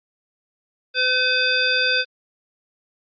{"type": "harmonic tone with a mistuned harmonic", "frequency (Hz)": 509, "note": "C5", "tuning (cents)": -48, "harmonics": [1, 3, 5, 7, 9], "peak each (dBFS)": [-27, -21, -23, -24, -24], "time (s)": [0.94, 2.05], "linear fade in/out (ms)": 50, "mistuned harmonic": 9, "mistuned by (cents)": 68, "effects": ["Opus 48 kbps"]}